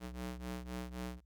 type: ring-modulated tone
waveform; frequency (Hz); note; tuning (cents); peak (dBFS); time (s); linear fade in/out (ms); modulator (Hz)
sawtooth; 123.47; B2; 0; -34; 0-1.21; 50; 59.8
effects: added 60 Hz sine -64 dBFS peak until 1.25 s + Opus 48 kbps